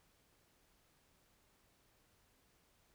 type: silence
effects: pink hiss -73 dBFS RMS until 2.94 s